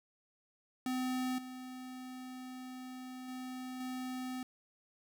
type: tone with level steps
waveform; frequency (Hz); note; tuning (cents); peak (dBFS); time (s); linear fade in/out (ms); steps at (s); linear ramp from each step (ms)
square; 255.4; C4; -42; -34 / -45 / -42 / -39; 0.86-4.43; 2; 1.38 / 3.28 / 3.8; 5
effects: none